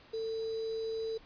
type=tone with sample-and-hold; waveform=sine; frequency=446.7 Hz; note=A4; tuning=26 cents sharp; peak=-33 dBFS; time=0.13-1.18 s; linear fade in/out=10 ms; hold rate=4410 Hz; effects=pink hiss -58 dBFS RMS until 1.25 s + resampled to 11025 Hz